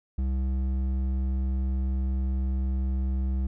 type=tone with hard clipping; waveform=sine; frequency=65.41 Hz; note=C2; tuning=in tune; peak=-26 dBFS; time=0.18-3.47 s; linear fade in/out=5 ms; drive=8 dB; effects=none